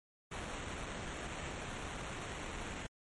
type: noise with sample-and-hold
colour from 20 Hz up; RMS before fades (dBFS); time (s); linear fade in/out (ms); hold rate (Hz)
pink; -43; 0.31-2.87; 10; 4900
effects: MP3 48 kbps